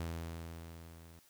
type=tone with level ramp; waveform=sawtooth; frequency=82.9 Hz; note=E2; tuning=10 cents sharp; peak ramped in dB=-33 to -51 dBFS; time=0-1.19 s; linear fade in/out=0 ms; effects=white hiss -66 dBFS RMS until 1.29 s